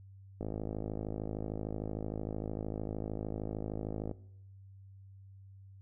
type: click train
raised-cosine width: 2 ms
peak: -24 dBFS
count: 198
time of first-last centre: 0.41-4.113 s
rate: 53.2 Hz
effects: noise-tail reverb RT60 0.8 s tail -20 dB re dry + added 97 Hz sine -51 dBFS peak until 5.81 s